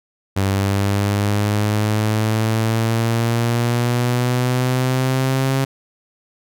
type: exponential sweep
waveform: sawtooth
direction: up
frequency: 96.9 to 135 Hz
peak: -12 dBFS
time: 0.36-5.65 s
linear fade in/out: 10 ms
effects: none